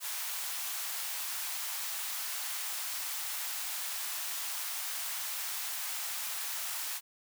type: high-pass noise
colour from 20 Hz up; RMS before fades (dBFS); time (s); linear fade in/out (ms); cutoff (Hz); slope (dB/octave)
white; -37; 0-7.01; 50; 740; 24
effects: none